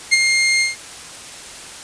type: tone with ADSR envelope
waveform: sawtooth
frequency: 2123 Hz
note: C7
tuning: 25 cents sharp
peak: -4 dBFS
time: 0.11-0.76 s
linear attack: 24 ms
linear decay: 24 ms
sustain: -6 dB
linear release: 150 ms
effects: white hiss -35 dBFS RMS until 1.83 s + resampled to 22050 Hz